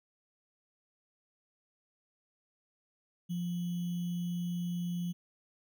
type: tone with sample-and-hold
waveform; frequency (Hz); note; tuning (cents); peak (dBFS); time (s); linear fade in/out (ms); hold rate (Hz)
sine; 174.61; F3; 0; -32; 3.29-5.13; 20; 3150
effects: none